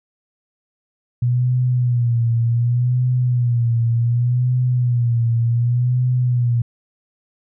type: tone with vibrato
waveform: sine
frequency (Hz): 120.9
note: B2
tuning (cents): -36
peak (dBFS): -14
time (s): 1.22-6.62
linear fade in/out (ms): 5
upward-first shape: sine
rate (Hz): 0.67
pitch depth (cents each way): 69
effects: none